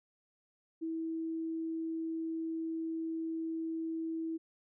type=tone; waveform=sine; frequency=325.1 Hz; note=E4; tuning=24 cents flat; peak=-34 dBFS; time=0.81-4.38 s; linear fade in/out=20 ms; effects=none